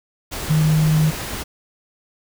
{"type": "tone in noise", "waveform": "sine", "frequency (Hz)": 155.56, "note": "D#3", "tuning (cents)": 0, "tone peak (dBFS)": -13, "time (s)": [0.49, 1.11], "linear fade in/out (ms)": 20, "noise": "pink", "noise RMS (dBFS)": -28, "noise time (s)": [0.31, 1.44], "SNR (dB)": 12, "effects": []}